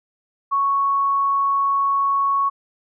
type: tone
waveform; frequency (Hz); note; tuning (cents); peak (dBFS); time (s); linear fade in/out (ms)
sine; 1108.7; C#6; 0; -16; 0.51-2.5; 20
effects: none